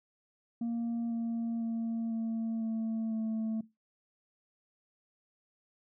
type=tone with pitch steps; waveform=sine; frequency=233.1 / 230.7 / 228.3 / 225.9 / 223.6 / 221.3 Hz; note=A#3 / A#3 / A#3 / A3 / A3 / A3; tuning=0 / -18 / -36 / +46 / +28 / +10 cents; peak=-28 dBFS; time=0.61-3.61 s; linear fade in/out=5 ms; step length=500 ms; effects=noise-tail reverb RT60 0.2 s tail -19 dB re dry + tanh soft clip ceiling -30 dBFS